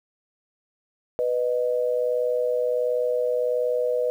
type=tone pair together; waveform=sine; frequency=493.9 / 615.3 Hz; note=B4 / D#5; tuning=0 / -19 cents; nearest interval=major third; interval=381 cents; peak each=-22 / -26 dBFS; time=1.19-4.1 s; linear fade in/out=0 ms; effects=9-bit